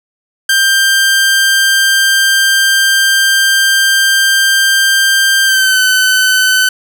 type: tone with pitch glide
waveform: sawtooth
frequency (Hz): 1575 to 1517.8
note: G6 to F#6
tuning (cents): +8 to +44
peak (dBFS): -4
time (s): 0.49-6.69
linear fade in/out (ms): 5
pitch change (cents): -64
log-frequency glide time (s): 5.46-5.8
effects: none